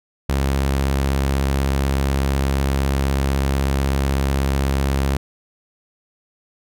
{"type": "tone with vibrato", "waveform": "sawtooth", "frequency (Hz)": 68.2, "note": "C#2", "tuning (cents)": -28, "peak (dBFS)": -13, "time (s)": [0.29, 5.17], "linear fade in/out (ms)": 5, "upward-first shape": "sine", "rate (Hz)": 16, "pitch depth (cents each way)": 26, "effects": []}